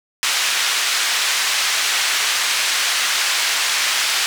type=band-pass noise; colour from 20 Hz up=pink; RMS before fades=-19 dBFS; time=0.23-4.26 s; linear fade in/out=0 ms; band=1700 to 7300 Hz; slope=12 dB/octave; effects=none